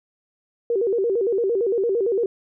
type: tone with vibrato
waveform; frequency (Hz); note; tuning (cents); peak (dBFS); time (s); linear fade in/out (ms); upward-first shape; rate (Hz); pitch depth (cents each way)
sine; 427; G#4; +48; -18; 0.7-2.26; 2; square; 8.8; 170
effects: none